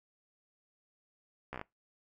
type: slowing click train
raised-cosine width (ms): 0.5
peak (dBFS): -25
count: 6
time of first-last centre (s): 1.53-1.614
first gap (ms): 14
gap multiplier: 1.09
effects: noise-tail reverb RT60 0.2 s tail -23 dB re dry